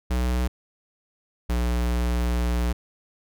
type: tone pair in turn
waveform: square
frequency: 61.74 / 59.91 Hz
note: B1 / A#1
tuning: 0 / +48 cents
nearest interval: minor second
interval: 52 cents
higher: first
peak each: -22 dBFS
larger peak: neither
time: 0.1-0.48 / 1.49-2.73 s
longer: second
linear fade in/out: 10 ms
effects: none